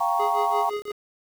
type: chord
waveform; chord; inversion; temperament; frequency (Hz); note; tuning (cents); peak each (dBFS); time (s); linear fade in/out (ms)
sine; G half-diminished seventh; third; equal; 698.5 / 784 / 932.3 / 1108.7; F5 / G5 / Bb5 / Db6; 0 / 0 / 0 / 0; -26; 0-0.7; 10
type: tone with tremolo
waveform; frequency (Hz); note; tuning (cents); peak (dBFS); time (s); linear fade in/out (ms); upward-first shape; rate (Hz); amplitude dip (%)
square; 415.3; G#4; 0; -26; 0.19-0.92; 10; sine; 5.8; 90
effects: low-pass 4000 Hz 12 dB/octave + 7-bit

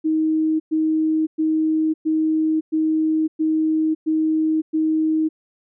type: tone bursts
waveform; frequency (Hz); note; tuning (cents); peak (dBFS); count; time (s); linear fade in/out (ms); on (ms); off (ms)
sine; 314.8; D#4; +20; -16; 8; 0.04-5.29; 20; 560; 110
effects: none

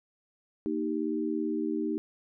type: chord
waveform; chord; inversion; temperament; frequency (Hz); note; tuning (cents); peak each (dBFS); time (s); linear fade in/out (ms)
sine; Eb major; second; equal; 233.1 / 311.1 / 392; Bb3 / Eb4 / G4; 0 / 0 / 0; -34 / -30 / -34; 0.66-1.98; 0
effects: none

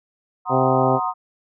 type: chord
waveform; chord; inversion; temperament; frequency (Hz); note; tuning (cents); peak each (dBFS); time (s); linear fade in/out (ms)
sine; C half-diminished seventh; second; equal; 740 / 932.3 / 1046.5 / 1244.5; Gb5 / Bb5 / C6 / Eb6; 0 / 0 / 0 / 0; -26; 0.45-1.14; 50
type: harmonic tone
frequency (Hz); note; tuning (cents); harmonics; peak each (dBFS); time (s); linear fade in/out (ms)
130.81; C3; 0; 1 / 2 / 3 / 4 / 5 / 6; -23 / -23 / -23 / -23 / -23 / -23; 0.49-1; 50
effects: none

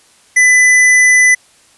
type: tone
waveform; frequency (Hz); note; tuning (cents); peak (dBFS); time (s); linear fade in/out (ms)
square; 2000; B6; +21; -6; 0.36-1.35; 10
effects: white hiss -48 dBFS RMS until 1.77 s + resampled to 24000 Hz

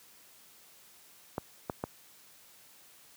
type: clicks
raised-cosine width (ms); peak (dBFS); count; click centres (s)
1; -18; 3; 1.381 / 1.698 / 1.839
effects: white hiss -58 dBFS RMS until 3.16 s + high-pass 80 Hz 12 dB/octave

